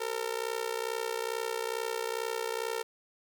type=tone with amplitude modulation; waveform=sawtooth; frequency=455.3 Hz; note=A#4; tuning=41 cents flat; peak=-24 dBFS; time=0-2.83 s; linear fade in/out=10 ms; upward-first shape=sine; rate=62.3 Hz; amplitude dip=90%; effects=none